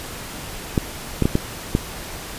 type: clicks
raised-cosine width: 3 ms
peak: -3 dBFS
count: 5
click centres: 0.778 / 1.223 / 1.255 / 1.354 / 1.751 s
effects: pink hiss -33 dBFS RMS until 2.38 s + resampled to 32000 Hz